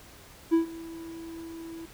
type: tone with ADSR envelope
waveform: triangle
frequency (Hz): 329.6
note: E4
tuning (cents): 0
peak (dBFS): -15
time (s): 0.51-1.86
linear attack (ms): 27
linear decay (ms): 120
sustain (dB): -21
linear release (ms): 11
effects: pink hiss -51 dBFS RMS until 1.93 s